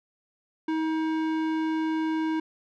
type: tone with low-pass filter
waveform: square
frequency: 317.7 Hz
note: D#4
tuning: 36 cents sharp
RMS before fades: -27 dBFS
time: 0.68-2.4 s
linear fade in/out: 5 ms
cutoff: 2400 Hz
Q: 0.6
effects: none